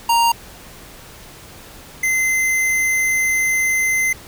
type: tone pair in turn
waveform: square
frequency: 932.3 / 2065 Hz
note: A#5 / C7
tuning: 0 / -23 cents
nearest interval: octave + major second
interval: 1377 cents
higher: second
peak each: -13 / -16 dBFS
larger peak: first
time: 0.09-0.32 / 2.03-4.13 s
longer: second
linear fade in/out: 5 ms
effects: pink hiss -40 dBFS RMS until 4.27 s